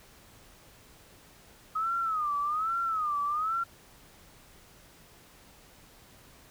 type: tone with vibrato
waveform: sine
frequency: 1257 Hz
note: D#6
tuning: 17 cents sharp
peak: -27 dBFS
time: 1.75-3.64 s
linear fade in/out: 10 ms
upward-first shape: sine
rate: 1.2 Hz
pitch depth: 150 cents each way
effects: pink hiss -56 dBFS RMS until 6.5 s